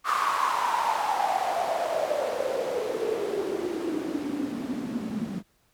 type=noise with band-pass filter sweep; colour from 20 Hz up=white; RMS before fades=-28 dBFS; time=0.04-5.43 s; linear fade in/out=50 ms; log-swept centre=1200 to 200 Hz; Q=8.3; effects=pink hiss -67 dBFS RMS until 5.73 s